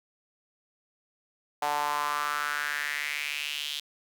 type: tone with high-pass filter sweep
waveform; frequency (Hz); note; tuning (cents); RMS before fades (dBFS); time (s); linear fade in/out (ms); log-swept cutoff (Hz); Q
sawtooth; 146.83; D3; 0; -31; 1.62-3.8; 5; 790 to 3400; 4.3
effects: none